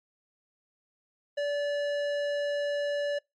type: tone with tanh clipping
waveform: sine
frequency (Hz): 578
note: D5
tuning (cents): -28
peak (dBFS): -29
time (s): 1.37-3.19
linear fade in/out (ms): 10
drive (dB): 15
effects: noise-tail reverb RT60 0.2 s tail -25 dB re dry + MP3 96 kbps